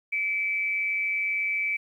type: tone with amplitude modulation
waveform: sine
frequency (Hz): 2307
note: D7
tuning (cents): -31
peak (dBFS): -22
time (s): 0.12-1.77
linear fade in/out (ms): 10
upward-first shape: sine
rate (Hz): 192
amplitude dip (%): 50
effects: 10-bit